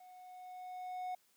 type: tone with level ramp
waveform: triangle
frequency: 733 Hz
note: F#5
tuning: 16 cents flat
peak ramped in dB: -53 to -35 dBFS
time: 0-1.15 s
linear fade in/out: 5 ms
effects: white hiss -72 dBFS RMS until 1.36 s + high-pass 100 Hz 12 dB/octave